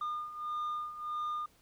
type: beating tone pair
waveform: sine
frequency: 1213 / 1214.6 Hz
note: D#6 / D#6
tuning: -44 / -42 cents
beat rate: 1.6 Hz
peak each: -38 / -34 dBFS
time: 0.01-1.46 s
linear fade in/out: 5 ms
effects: tanh soft clip ceiling -32 dBFS + pink hiss -66 dBFS RMS until 1.61 s